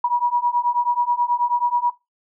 sine beating tone pair, 960 / 969.3 Hz, B5 / B5, -49 / -33 cents, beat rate 9.3 Hz, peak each -20 dBFS, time 0.04-1.9 s, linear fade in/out 5 ms, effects noise-tail reverb RT60 0.2 s tail -18 dB re dry

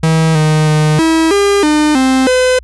45% pulse tone with pitch steps, 160.7 / 154.6 / 153.3 / 323.5 / 402.3 / 302.5 / 262 / 508 Hz, E3 / D#3 / D#3 / E4 / G4 / D#4 / C4 / B4, -44 / -11 / -25 / -32 / +45 / -49 / +2 / +49 cents, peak -8 dBFS, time 0.03-2.59 s, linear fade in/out 5 ms, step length 320 ms, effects added 60 Hz sine -33 dBFS peak until 2.63 s + resampled to 24000 Hz

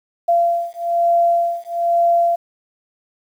sine beating tone pair, 685 / 686.1 Hz, F5 / F5, -34 / -31 cents, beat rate 1.1 Hz, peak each -17 dBFS, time 0.28-2.36 s, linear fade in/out 10 ms, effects 8-bit

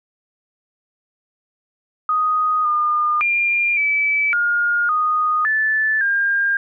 sine tone with pitch steps, 1246 / 1213 / 2398 / 2303 / 1422 / 1238 / 1748 / 1606 Hz, D#6 / D#6 / D7 / D7 / F6 / D#6 / A6 / G6, +2 / -44 / +36 / -34 / +31 / -9 / -12 / +41 cents, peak -15 dBFS, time 2.09-6.57 s, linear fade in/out 2 ms, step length 560 ms, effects none

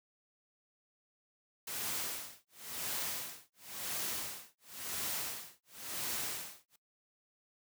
white noise with tremolo, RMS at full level -37 dBFS, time 1.67-6.76 s, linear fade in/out 5 ms, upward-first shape sine, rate 0.95 Hz, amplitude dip 100%, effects noise-tail reverb RT60 0.1 s tail -19 dB re dry + high-pass 80 Hz 12 dB/octave

